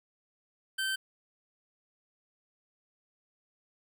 25% pulse tone, 1549 Hz, G6, 21 cents flat, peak -26 dBFS, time 0.78-0.96 s, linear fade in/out 10 ms, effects none

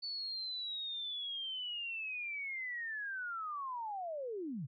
sine linear sweep, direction down, 4500 to 116.1 Hz, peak -38 dBFS, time 0.02-4.67 s, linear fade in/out 20 ms, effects none

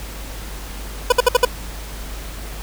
25% pulse tone bursts, 493.9 Hz, B4, in tune, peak -5 dBFS, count 5, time 1.1-1.451 s, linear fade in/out 5 ms, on 23 ms, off 59 ms, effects added 50 Hz sine -30 dBFS peak until 2.62 s + pink hiss -35 dBFS RMS until 2.62 s

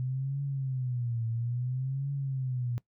sine tone with vibrato, 126.5 Hz, B2, 42 cents sharp, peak -29 dBFS, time 0-2.78 s, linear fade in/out 0 ms, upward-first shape triangle, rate 0.59 Hz, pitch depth 190 cents each way, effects noise-tail reverb RT60 0.1 s tail -20 dB re dry

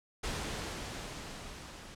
pink noise with level ramp, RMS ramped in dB -36 to -49 dBFS, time 0.23-1.95 s, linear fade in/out 10 ms, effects low-pass 8000 Hz 12 dB/octave

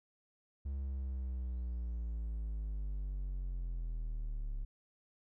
triangle linear sweep, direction down, 69.3 to 34.65 Hz, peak -34 dBFS, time 0.65-4.65 s, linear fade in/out 10 ms, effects none

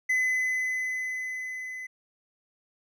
triangle tone with level ramp, 2021 Hz, B6, 39 cents sharp, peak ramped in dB -20 to -34 dBFS, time 0.09-1.87 s, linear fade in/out 10 ms, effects none

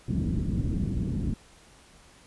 white low-pass noise, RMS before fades -28 dBFS, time 0.08-1.34 s, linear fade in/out 5 ms, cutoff 230 Hz, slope 24 dB/octave, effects pink hiss -55 dBFS RMS until 2.26 s + resampled to 24000 Hz

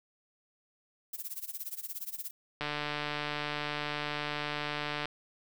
violet noise with tremolo, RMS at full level -37 dBFS, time 1.13-2.31 s, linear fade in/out 5 ms, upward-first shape sine, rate 17 Hz, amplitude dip 90%
click train, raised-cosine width 0.3 ms, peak -18 dBFS, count 363, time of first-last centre 2.61-5.056 s, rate 148 Hz
effects none

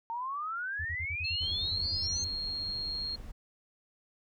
sine exponential sweep, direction up, 903 to 6430 Hz, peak -33 dBFS, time 0.1-2.24 s, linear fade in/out 0 ms
sine tone bursts, 82.9 Hz, E2, 10 cents sharp, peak -36 dBFS, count 15, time 0.79-2.28 s, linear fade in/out 10 ms, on 62 ms, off 40 ms
sine tone, 4251 Hz, C8, 27 cents sharp, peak -33 dBFS, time 1.24-3.16 s, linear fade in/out 10 ms
brown noise, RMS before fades -45 dBFS, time 1.41-3.32 s, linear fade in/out 10 ms
effects none

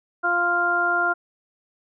harmonic tone, 349.2 Hz, F4, in tune, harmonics 1 / 2 / 3 / 4, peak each -30 / -25 / -29 / -20 dBFS, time 0.23-1.14 s, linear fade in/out 20 ms, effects none

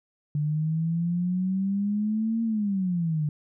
sine exponential two-way sweep, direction up then down, 146.83 to 230 to 146.83 Hz, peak -23 dBFS, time 0.35-3.29 s, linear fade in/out 2 ms, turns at 2.43 s, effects none

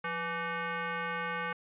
sine tone with frequency modulation, 176.3 Hz, F3, 17 cents sharp, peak -32 dBFS, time 0.04-1.53 s, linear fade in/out 5 ms, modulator 670 Hz, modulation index 3, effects resampled to 8000 Hz

